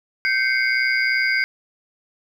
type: tone cluster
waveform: sine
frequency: 1553 / 2096 / 2219 / 4837 Hz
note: G6 / C7 / C#7 / D#8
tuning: -17 / +2 / +1 / -50 cents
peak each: -21 / -23 / -22 / -28 dBFS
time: 0.25-1.44 s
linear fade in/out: 0 ms
effects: 8-bit